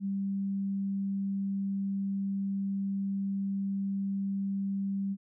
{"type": "tone", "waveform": "sine", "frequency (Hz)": 196.5, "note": "G3", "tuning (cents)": 4, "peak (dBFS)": -29, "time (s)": [0, 5.17], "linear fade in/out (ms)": 50, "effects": []}